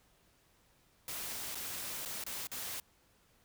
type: noise with dropouts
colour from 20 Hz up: white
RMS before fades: -41 dBFS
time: 1.08-2.8 s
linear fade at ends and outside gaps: 2 ms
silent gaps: 1.548-1.553 / 2.052-2.057 / 2.239-2.264 / 2.471-2.516 s
effects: pink hiss -69 dBFS RMS until 3.44 s